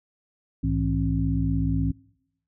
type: tone cluster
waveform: sine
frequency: 62.1 / 106.1 / 162.6 / 268.4 Hz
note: B1 / G#2 / E3 / C4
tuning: +10 / +38 / -23 / +44 cents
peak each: -27 dBFS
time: 0.63-1.92 s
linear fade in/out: 10 ms
effects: noise-tail reverb RT60 0.8 s tail -24 dB re dry